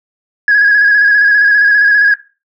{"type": "tone with vibrato", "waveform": "sine", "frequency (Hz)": 1661.2, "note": "G#6", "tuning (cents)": 0, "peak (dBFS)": -4, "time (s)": [0.48, 2.14], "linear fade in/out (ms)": 2, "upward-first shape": "square", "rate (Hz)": 15, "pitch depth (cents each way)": 32, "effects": ["noise-tail reverb RT60 0.3 s tail -17 dB re dry", "tanh soft clip ceiling -2 dBFS"]}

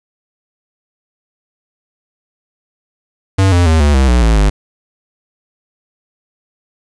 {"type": "tone with pitch steps", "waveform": "square", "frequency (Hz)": [96.3, 87.8, 80.05, 72.98, 66.54, 60.67, 55.31, 50.43], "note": ["G2", "F2", "D#2", "D2", "C2", "B1", "A1", "G1"], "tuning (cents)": [-30, 10, 50, -10, 30, -30, 10, 50], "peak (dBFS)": -8, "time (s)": [3.38, 4.5], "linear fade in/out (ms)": 10, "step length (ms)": 140, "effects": ["resampled to 22050 Hz", "7-bit"]}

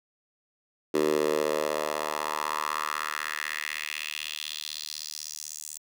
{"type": "tone with high-pass filter sweep", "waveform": "10% pulse", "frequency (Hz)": 76, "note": "D#2", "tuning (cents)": -40, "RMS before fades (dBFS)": -31, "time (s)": [0.94, 5.78], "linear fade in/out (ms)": 5, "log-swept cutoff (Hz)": [360, 7600], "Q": 2.8, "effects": []}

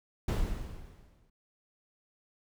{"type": "noise with exponential decay", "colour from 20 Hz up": "brown", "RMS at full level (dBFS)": -26, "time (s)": [0.28, 1.3], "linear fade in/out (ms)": 5, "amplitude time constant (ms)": 220, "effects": []}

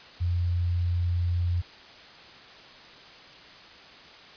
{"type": "tone", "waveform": "sine", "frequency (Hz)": 87.5, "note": "F2", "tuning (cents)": 4, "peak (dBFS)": -23, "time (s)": [0.2, 1.62], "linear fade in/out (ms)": 20, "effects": ["white hiss -48 dBFS RMS until 4.36 s", "resampled to 11025 Hz"]}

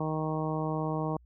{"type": "harmonic tone", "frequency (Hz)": 156.3, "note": "D#3", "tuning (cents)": 8, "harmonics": [1, 2, 3, 4, 5, 6, 7], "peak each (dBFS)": [-32, -35, -37, -38, -39, -40, -40], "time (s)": [0, 1.17], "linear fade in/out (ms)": 5, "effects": ["added 60 Hz sine -55 dBFS peak until 1.25 s"]}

